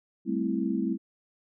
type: chord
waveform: sine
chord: A minor seventh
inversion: third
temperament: equal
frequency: 196 / 220 / 261.6 / 329.6 Hz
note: G3 / A3 / C4 / E4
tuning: 0 / 0 / 0 / 0 cents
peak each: -31 dBFS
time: 0.25-0.98 s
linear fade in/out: 50 ms
effects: none

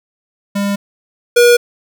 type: tone pair in turn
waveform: square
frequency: 200.9 / 480.7 Hz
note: G3 / B4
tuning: +43 / -47 cents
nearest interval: octave + minor third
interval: 1510 cents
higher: second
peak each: -15 / -6 dBFS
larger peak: second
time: 0.55-0.76 / 1.36-1.57 s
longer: neither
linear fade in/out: 10 ms
effects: none

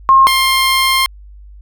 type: tone pair in turn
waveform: sine / 15% pulse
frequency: 1070 / 1060.2 Hz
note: C6 / C6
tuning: +38 / +23 cents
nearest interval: unison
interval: 15 cents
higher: first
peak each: -4 dBFS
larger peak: neither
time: 0.09-0.27 / 0.27-1.06 s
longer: second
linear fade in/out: 0 ms
effects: added 50 Hz sine -34 dBFS peak until 1.61 s

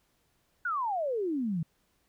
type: exponential sweep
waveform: sine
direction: down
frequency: 1504 to 153 Hz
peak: -28 dBFS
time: 0.65-1.63 s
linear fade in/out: 5 ms
effects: pink hiss -72 dBFS RMS until 2.08 s

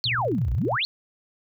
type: exponential two-way sweep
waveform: sine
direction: down then up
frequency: 4554 to 52 to 4554 Hz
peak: -22 dBFS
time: 0.04-0.85 s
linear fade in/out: 0 ms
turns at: 0.52 s
type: tone with tremolo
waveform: sine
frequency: 120.6 Hz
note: B2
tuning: 41 cents flat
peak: -27 dBFS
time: 0.05-0.77 s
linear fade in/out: 10 ms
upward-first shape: square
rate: 15 Hz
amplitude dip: 50%
effects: none

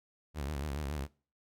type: tone with vibrato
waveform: sawtooth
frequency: 72.3 Hz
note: D2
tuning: 27 cents flat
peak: -31 dBFS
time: 0.34-1.08 s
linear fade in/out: 50 ms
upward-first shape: sine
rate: 7.1 Hz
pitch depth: 130 cents each way
effects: noise-tail reverb RT60 0.4 s tail -23 dB re dry

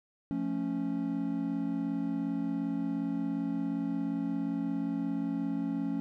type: chord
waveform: triangle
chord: F augmented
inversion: none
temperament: equal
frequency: 174.61 / 220 / 277.2 Hz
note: F3 / A3 / C#4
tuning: 0 / 0 / 0 cents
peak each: -35 / -34 / -30 dBFS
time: 0.31-6 s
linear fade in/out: 0 ms
effects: none

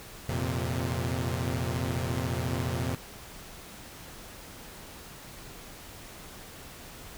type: chord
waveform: sawtooth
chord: F suspended fourth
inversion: none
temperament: equal with one note detuned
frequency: 86.25 / 116.54 / 130.81 Hz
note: F2 / Bb2 / C3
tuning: -21 / 0 / 0 cents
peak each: -29 dBFS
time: 0.29-2.95 s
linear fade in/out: 0 ms
effects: pink hiss -46 dBFS RMS until 7.17 s

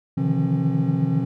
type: tone cluster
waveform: triangle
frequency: 129.7 / 150.4 / 158.5 / 172.4 / 269.9 Hz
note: C3 / D3 / D#3 / F3 / C#4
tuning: -15 / +42 / +32 / -22 / -46 cents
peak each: -23 dBFS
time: 0.17-1.25 s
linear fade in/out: 10 ms
effects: none

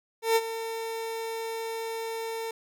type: tone with ADSR envelope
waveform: 30% pulse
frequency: 452.4 Hz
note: A4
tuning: 48 cents sharp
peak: -16 dBFS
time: 0.22-2.51 s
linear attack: 140 ms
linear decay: 42 ms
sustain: -13 dB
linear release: 3 ms
effects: none

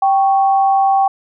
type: tone pair together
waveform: sine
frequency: 781.5 / 1108.7 Hz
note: G5 / C#6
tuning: -6 / 0 cents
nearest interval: tritone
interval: 606 cents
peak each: -10 / -21 dBFS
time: 0.02-1.08 s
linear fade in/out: 5 ms
effects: none

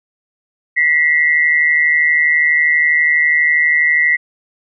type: tone pair together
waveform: sine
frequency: 1940.7 / 2093 Hz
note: B6 / C7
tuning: -31 / 0 cents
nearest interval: minor second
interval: 131 cents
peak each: -11 / -16 dBFS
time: 0.76-4.17 s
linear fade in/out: 20 ms
effects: none

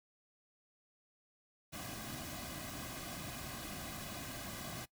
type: noise with comb filter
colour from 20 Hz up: pink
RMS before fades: -45 dBFS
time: 1.72-4.86 s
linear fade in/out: 20 ms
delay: 2.2 ms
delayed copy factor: -0.7
effects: noise-tail reverb RT60 0.1 s tail -21 dB re dry

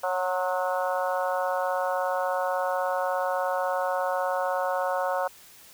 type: harmonic tone with a mistuned harmonic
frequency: 183.6 Hz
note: F#3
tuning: 13 cents flat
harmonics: 3 / 4 / 5 / 6 / 7 / 8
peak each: -28 / -30 / -32 / -34 / -35 / -36 dBFS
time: 0.03-5.28 s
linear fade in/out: 10 ms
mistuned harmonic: 6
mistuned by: -33 cents
effects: white hiss -51 dBFS RMS until 5.73 s

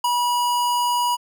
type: tone with ADSR envelope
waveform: square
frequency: 970 Hz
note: B5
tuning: 31 cents flat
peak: -17 dBFS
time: 0.04-1.17 s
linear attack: 6 ms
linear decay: 18 ms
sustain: -2 dB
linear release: 29 ms
effects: none

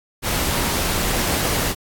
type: tone in noise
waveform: sine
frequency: 942 Hz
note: A#5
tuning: 18 cents sharp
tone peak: -31 dBFS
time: 0.53-0.76 s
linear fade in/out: 50 ms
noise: pink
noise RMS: -21 dBFS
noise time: 0.22-1.75 s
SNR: -13 dB
effects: AAC 64 kbps

